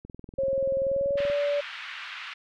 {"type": "click train", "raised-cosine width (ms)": 3, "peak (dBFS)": -29, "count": 27, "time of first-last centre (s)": [0.05, 1.3], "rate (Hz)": 20.8}
{"type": "tone with pitch glide", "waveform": "sine", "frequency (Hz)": [541, 576.5], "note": ["C#5", "D5"], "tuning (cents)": [-42, -32], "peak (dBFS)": -23, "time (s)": [0.38, 1.61], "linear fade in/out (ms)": 10, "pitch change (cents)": 110, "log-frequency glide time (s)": [0.83, 1.34]}
{"type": "band-pass noise", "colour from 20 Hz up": "white", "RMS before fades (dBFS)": -39, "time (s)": [1.17, 2.34], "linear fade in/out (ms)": 10, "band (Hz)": [1200, 3000], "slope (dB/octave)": 24}
{"effects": []}